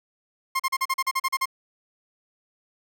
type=tone bursts; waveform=30% pulse; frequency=1062 Hz; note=C6; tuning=25 cents sharp; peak=-19 dBFS; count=11; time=0.55-1.457 s; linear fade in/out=10 ms; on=47 ms; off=39 ms; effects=none